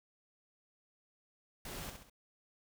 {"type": "noise with echo", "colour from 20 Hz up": "pink", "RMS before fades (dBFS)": -45, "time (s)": [1.65, 1.9], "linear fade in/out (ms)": 2, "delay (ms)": 66, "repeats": 3, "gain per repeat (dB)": -6, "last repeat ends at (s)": 2.098, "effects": []}